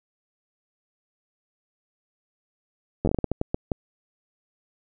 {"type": "slowing click train", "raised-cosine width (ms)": 2, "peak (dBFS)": -10, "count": 12, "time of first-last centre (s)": [3.05, 3.718], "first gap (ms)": 10, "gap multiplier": 1.33, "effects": []}